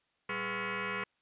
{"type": "tone with frequency modulation", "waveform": "sine", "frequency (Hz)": 415.3, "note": "G#4", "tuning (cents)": 0, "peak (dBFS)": -33, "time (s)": [0.29, 1.04], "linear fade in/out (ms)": 5, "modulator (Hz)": 304, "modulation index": 7.3, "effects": ["white hiss -75 dBFS RMS until 1.21 s", "resampled to 8000 Hz"]}